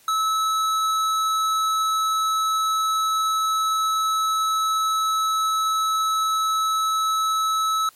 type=tone with tanh clipping; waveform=sine; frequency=1300 Hz; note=E6; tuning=24 cents flat; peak=-21 dBFS; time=0.08-7.89 s; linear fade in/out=2 ms; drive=18 dB; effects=white hiss -54 dBFS RMS until 7.95 s + MP3 64 kbps